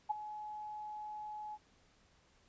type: tone with ADSR envelope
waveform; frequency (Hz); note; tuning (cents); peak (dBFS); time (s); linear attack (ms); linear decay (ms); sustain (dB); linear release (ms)
sine; 847; G#5; +34; -28; 0.09-1.58; 18; 13; -14; 42
effects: pink hiss -69 dBFS RMS until 2.48 s + resampled to 16000 Hz